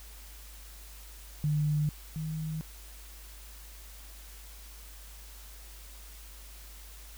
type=tone pair in turn; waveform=sine; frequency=150 / 157.13 Hz; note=D3 / D#3; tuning=+37 / +17 cents; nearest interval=minor second; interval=80 cents; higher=second; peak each=-25 / -32 dBFS; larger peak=first; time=1.44-1.89 / 2.16-2.61 s; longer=neither; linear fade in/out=0 ms; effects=added 51 Hz sine -47 dBFS peak until 7.17 s + white hiss -52 dBFS RMS until 7.17 s